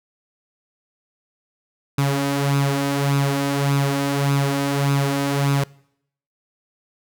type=tone with flanger; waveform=sawtooth; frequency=140 Hz; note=C#3; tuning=18 cents sharp; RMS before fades=-20 dBFS; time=1.98-5.64 s; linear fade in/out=5 ms; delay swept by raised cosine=0.78 to 3.98 ms; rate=1.7 Hz; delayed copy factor=+0.55; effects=noise-tail reverb RT60 0.7 s tail -23 dB re dry